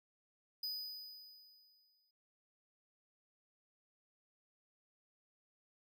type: tone with exponential decay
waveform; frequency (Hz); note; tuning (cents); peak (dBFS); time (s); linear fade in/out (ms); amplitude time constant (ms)
square; 4978; D#8; 0; -38; 0.63-2.11; 5; 320
effects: none